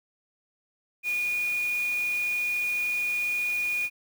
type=tone in noise; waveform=sine; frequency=2447 Hz; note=D#7; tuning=29 cents flat; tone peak=-25 dBFS; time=1.03-3.9 s; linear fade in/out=50 ms; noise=white; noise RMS=-42 dBFS; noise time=1.03-3.9 s; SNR=+14 dB; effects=none